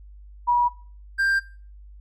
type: tone pair in turn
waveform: sine / triangle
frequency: 966 / 1586 Hz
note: B5 / G6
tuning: -39 / +20 cents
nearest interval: major sixth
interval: 859 cents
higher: second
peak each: -16 / -17 dBFS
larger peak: first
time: 0.47-0.69 / 1.18-1.4 s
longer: neither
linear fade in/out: 20 ms
effects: noise-tail reverb RT60 0.4 s tail -19 dB re dry + added 50 Hz sine -42 dBFS peak until 2 s